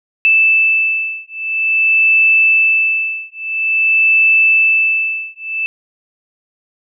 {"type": "beating tone pair", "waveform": "sine", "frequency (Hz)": [2637, 2637.49], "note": ["E7", "E7"], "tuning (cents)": [0, 0], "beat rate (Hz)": 0.49, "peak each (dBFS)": -13, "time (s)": [0.25, 5.66], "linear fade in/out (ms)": 0, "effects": []}